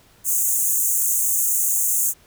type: high-pass noise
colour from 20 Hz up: pink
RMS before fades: -20 dBFS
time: 0.24-2.14 s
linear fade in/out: 50 ms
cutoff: 6400 Hz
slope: 96 dB/octave
effects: pink hiss -54 dBFS RMS until 2.26 s